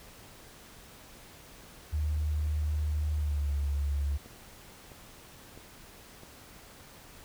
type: tone with pitch glide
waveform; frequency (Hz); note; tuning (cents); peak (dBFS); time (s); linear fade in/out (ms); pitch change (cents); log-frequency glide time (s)
sine; 75.8 to 71.13; D#2 to C#2; -45 to +45; -27; 1.92-4.18; 20; -110; 3.14-3.52
type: click train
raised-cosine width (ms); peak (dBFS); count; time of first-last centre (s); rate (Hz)
2; -35; 4; 4.26-6.234; 1.52
effects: pink hiss -52 dBFS RMS until 7.24 s